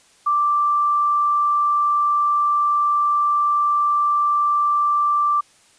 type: tone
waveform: sine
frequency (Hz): 1174.7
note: D6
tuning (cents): 0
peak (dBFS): -15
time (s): 0.26-5.41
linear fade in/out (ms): 10
effects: white hiss -54 dBFS RMS until 5.78 s + resampled to 22050 Hz